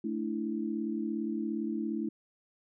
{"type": "chord", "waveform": "sine", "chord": "A suspended fourth", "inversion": "none", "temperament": "equal with one note detuned", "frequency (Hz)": [220, 292.3, 329.6], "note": ["A3", "D4", "E4"], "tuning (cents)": [0, -8, 0], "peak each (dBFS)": [-34, -37, -35], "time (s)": [0.04, 2.09], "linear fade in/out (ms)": 5, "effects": []}